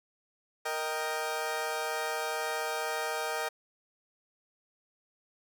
20% pulse chord, Eb major, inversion second, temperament equal, 466.2 / 622.3 / 784 Hz, Bb4 / Eb5 / G5, 0 / 0 / 0 cents, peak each -31 dBFS, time 0.65-3.49 s, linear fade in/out 10 ms, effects none

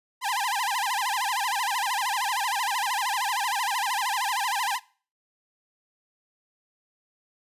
sawtooth tone with vibrato, 902 Hz, A5, 43 cents sharp, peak -21 dBFS, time 0.21-4.8 s, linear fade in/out 50 ms, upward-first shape sine, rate 13 Hz, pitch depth 240 cents each way, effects noise-tail reverb RT60 0.4 s tail -21 dB re dry + resampled to 32000 Hz

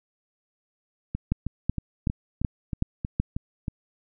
two click trains, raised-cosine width 5 ms, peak -10 / -16 dBFS, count 6 / 9, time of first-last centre 1.32-3.2 / 1.15-3.682 s, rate 2.66 / 3.16 Hz, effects none

